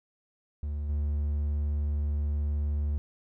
triangle tone with level steps, 73.42 Hz, D2, in tune, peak -28 / -24 dBFS, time 0.63-2.98 s, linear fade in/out 0 ms, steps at 0.89 s, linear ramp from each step 5 ms, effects none

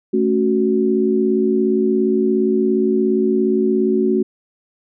sine chord, F# minor, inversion first, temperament equal, 220 / 277.2 / 370 Hz, A3 / C#4 / F#4, 0 / 0 / 0 cents, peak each -18 / -21 / -16 dBFS, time 0.13-4.23 s, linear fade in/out 10 ms, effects none

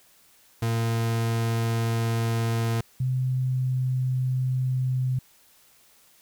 40% pulse / sine tone pair in turn, 114.6 / 128.63 Hz, A#2 / C3, -29 / -29 cents, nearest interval major second, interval 200 cents, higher second, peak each -22 dBFS, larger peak neither, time 0.62-2.81 / 3-5.19 s, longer neither, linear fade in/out 5 ms, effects white hiss -58 dBFS RMS until 6.21 s

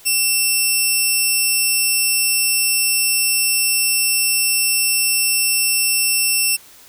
10% pulse tone, 2700 Hz, E7, 41 cents sharp, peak -6 dBFS, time 0.05-6.57 s, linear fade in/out 20 ms, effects white hiss -45 dBFS RMS until 6.88 s

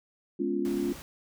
sine chord, C# dominant seventh, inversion second, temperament equal with one note detuned, 207.7 / 246.9 / 280.9 / 349.2 Hz, G#3 / B3 / C#4 / E#4, 0 / 0 / +23 / 0 cents, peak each -34 / -35 / -31 / -30 dBFS, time 0.39-0.93 s, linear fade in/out 10 ms
pink noise, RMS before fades -45 dBFS, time 0.65-1.02 s, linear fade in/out 0 ms
effects none

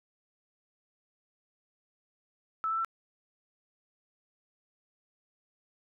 sine tone with pitch steps, 1310 / 1325.2 / 1340.6 Hz, E6 / E6 / E6, -11 / +9 / +29 cents, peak -28 dBFS, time 2.64-2.847 s, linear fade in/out 0 ms, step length 69 ms, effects none

